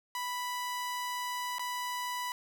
sawtooth tone with dropouts, 987.8 Hz, B5, in tune, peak -30 dBFS, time 0.15-2.32 s, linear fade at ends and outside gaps 1 ms, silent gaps 1.584-1.594 s, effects none

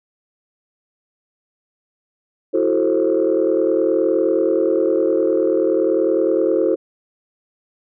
sine chord, F# half-diminished seventh, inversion third, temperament equal with one note detuned, 329.6 / 370 / 440 / 529.3 Hz, E4 / F#4 / A4 / C5, 0 / 0 / 0 / +20 cents, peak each -19 dBFS, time 2.53-6.76 s, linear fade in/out 20 ms, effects tanh soft clip ceiling -7 dBFS

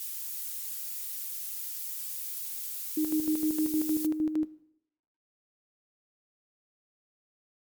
violet noise, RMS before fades -36 dBFS, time 0-4.06 s, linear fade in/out 0 ms
sine tone with tremolo, 310 Hz, D#4, 6 cents flat, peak -24 dBFS, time 2.97-4.45 s, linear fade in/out 5 ms, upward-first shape square, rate 6.5 Hz, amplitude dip 65%
effects noise-tail reverb RT60 0.8 s tail -18 dB re dry + MP3 96 kbps

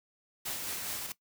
white noise with tremolo, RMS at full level -36 dBFS, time 0.45-1.07 s, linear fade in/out 10 ms, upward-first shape sine, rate 4.9 Hz, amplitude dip 30%
white noise with exponential growth, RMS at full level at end -36 dBFS, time 0.89-1.12 s, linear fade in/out 2 ms, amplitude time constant 48 ms
effects noise-tail reverb RT60 0.1 s tail -19 dB re dry

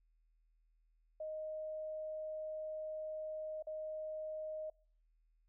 sine tone with dropouts, 622.3 Hz, D#5, in tune, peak -40 dBFS, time 1.2-4.7 s, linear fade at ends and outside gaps 5 ms, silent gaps 3.625-3.669 s, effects noise-tail reverb RT60 0.5 s tail -26 dB re dry + added 40 Hz sine -70 dBFS peak until 5.48 s

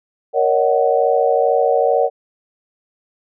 sine chord, D# minor seventh, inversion second, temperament just, 466.7 / 560 / 622.3 / 746.7 Hz, A#4 / C#5 / D#5 / F#5, +2 / +18 / 0 / +16 cents, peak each -17 / -17 / -20 / -18 dBFS, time 0.33-2.1 s, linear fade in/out 50 ms, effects none

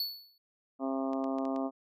square tone with exponential decay, 4435 Hz, C#8, in tune, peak -29 dBFS, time 0-0.38 s, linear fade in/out 2 ms, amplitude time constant 82 ms
harmonic tone, 134.2 Hz, C3, 44 cents sharp, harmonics 2 / 3 / 4 / 5 / 6 / 7 / 8 / 9, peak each -32 / -42 / -41 / -37 / -44 / -47 / -45 / -47 dBFS, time 0.79-1.71 s, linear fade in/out 50 ms
clicks, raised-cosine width 0.2 ms, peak -33 dBFS, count 5, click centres 1.133 / 1.242 / 1.385 / 1.453 / 1.562 s
effects none

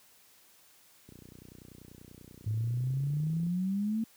click train, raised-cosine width 3 ms, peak -37 dBFS, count 73, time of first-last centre 1.09-3.466 s, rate 30.3 Hz
sine exponential sweep, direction up, 105.4 to 227.5 Hz, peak -28 dBFS, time 2.46-4.04 s, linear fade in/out 5 ms
effects white hiss -61 dBFS RMS until 4.16 s + high-pass 60 Hz 12 dB/octave

